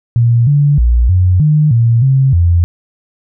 sine tone with pitch steps, 118 / 144.4 / 59.2 / 91.2 / 151.7 / 116.4 / 133.9 / 86 Hz, A#2 / D3 / A#1 / F#2 / D#3 / A#2 / C3 / F2, +22 / -29 / +27 / -24 / -44 / -2 / +40 / -26 cents, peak -6 dBFS, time 0.16-2.64 s, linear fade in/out 0 ms, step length 310 ms, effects none

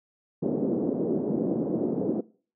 pink band-pass noise, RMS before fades -27 dBFS, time 0.42-2.21 s, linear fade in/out 10 ms, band 200 to 460 Hz, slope 24 dB/octave, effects noise-tail reverb RT60 0.4 s tail -20 dB re dry

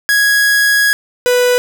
45% pulse tone pair in turn, 1661.2 / 493.9 Hz, G#6 / B4, 0 / 0 cents, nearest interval octave + major sixth, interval 2100 cents, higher first, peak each -9 dBFS, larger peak neither, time 0.09-0.93 / 1.26-1.58 s, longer first, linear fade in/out 0 ms, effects none

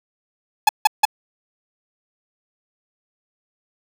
45% pulse tone bursts, 852 Hz, G#5, 44 cents sharp, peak -9 dBFS, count 3, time 0.67-1.053 s, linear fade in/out 5 ms, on 21 ms, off 160 ms, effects 7-bit

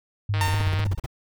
sine tone with vibrato, 98 Hz, G2, in tune, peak -21 dBFS, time 0.29-0.95 s, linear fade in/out 5 ms, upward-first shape square, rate 4.2 Hz, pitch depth 71 cents each way
click train, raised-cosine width 0.3 ms, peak -16 dBFS, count 79, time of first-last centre 0.34-0.84 s, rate 156 Hz
sawtooth tone with exponential decay, 910 Hz, A#5, 42 cents flat, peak -18 dBFS, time 0.41-0.97 s, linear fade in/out 0 ms, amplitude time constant 120 ms
brown noise bursts, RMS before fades -28 dBFS, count 10, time 0.47-1.062 s, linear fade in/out 5 ms, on 25 ms, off 38 ms
effects none

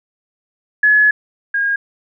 sine tone pair in turn, 1700 / 1627.8 Hz, G#6 / G#6, +40 / -35 cents, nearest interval minor second, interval 75 cents, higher first, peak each -8 / -14 dBFS, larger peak first, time 0.83-1.11 / 1.54-1.76 s, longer first, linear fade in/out 5 ms, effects none

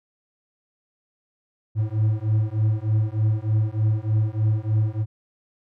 triangle beating tone pair, 106.5 / 109.8 Hz, G#2 / A2, +44 / -3 cents, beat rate 3.3 Hz, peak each -20 dBFS, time 1.75-5.06 s, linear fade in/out 50 ms, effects none

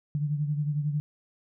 sine beating tone pair, 146.83 / 157.83 Hz, D3 / D#3, 0 / +25 cents, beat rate 11 Hz, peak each -26 / -34 dBFS, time 0.15-1 s, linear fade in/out 0 ms, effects none

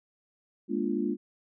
sine chord, Bb dominant seventh, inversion third, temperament equal with one note detuned, 207.7 / 238.8 / 293.7 / 349.2 Hz, Ab3 / Bb3 / D4 / F4, 0 / +42 / 0 / 0 cents, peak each -32 dBFS, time 0.68-1.17 s, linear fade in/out 50 ms, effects none

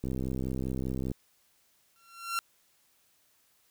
click train, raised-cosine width 3 ms, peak -21 dBFS, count 71, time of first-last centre 0.04-1.115 s, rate 65.1 Hz
sawtooth tone with exponential growth, 1366 Hz, F6, 39 cents flat, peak -23 dBFS, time 1.96-2.39 s, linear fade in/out 0 ms, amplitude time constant 92 ms
effects white hiss -68 dBFS RMS until 3.7 s

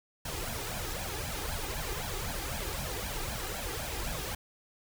pink noise with flanger, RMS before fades -36 dBFS, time 0.25-4.35 s, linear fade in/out 5 ms, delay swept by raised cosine 1.2 to 2.5 ms, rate 3.9 Hz, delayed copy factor +0.75, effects none

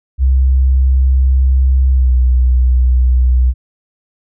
sine tone with pitch glide, 65.41 to 62.56 Hz, C2 to B1, 0 to +23 cents, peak -7 dBFS, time 0.18-3.54 s, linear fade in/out 50 ms, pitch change -77 cents, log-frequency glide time 1.91-2.13 s, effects none

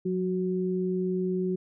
sine tone pair together, 182.08 / 370 Hz, F#3 / F#4, -28 / 0 cents, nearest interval octave, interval 1228 cents, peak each -28 dBFS, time 0.05-1.56 s, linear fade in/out 10 ms, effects none

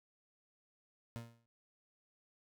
30% pulse tone with exponential decay, 116.54 Hz, A#2, in tune, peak -37 dBFS, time 1.16-1.46 s, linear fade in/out 0 ms, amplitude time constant 64 ms, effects none

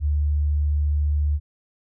sine tone, 73.8 Hz, D2, 9 cents sharp, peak -18 dBFS, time 0-1.4 s, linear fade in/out 50 ms, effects none

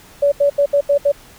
sine tone bursts at uneven times, 570 Hz, C#5, 48 cents sharp, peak -10 dBFS, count 6, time 0.22-0.32 / 0.4-0.5 / 0.58-0.66 / 0.73-0.81 / 0.89-0.98 / 1.05-1.12 s, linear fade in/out 10 ms, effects pink hiss -44 dBFS RMS until 1.38 s

